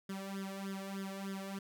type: tone with flanger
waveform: sawtooth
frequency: 194.7 Hz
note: G3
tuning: 12 cents flat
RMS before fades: -42 dBFS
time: 0.09-1.59 s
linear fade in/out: 5 ms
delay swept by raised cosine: 0.58 to 1.78 ms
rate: 3.3 Hz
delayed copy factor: +0.95
effects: none